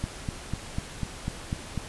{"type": "click train", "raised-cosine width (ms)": 5, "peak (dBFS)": -16, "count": 8, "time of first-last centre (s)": [0.04, 1.777], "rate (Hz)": 4.03, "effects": ["pink hiss -41 dBFS RMS until 1.88 s", "resampled to 24000 Hz"]}